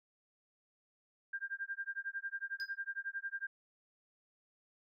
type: tone with tremolo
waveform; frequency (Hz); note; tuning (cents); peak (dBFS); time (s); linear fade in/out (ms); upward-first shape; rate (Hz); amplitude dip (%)
sine; 1595; G6; +30; -35; 1.33-3.47; 5; sine; 11; 100
type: tone with exponential decay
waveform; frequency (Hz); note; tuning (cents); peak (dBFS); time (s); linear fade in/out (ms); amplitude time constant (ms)
triangle; 4978; D#8; 0; -40; 2.6-2.77; 0; 35
effects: none